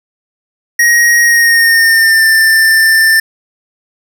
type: tone with pitch glide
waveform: square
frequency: 1885 to 1783.3 Hz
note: A#6 to A6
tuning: +19 to +23 cents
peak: -6 dBFS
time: 0.79-3.2 s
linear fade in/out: 5 ms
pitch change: -96 cents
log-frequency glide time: 1.21-2.27 s
effects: none